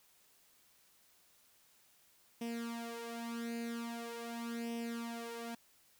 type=tone with flanger; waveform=sawtooth; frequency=233.1 Hz; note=A#3; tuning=in tune; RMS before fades=-42 dBFS; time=2.41-5.55 s; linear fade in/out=5 ms; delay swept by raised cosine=0.35 to 3.85 ms; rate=0.43 Hz; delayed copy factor=+0.75; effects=white hiss -68 dBFS RMS until 5.99 s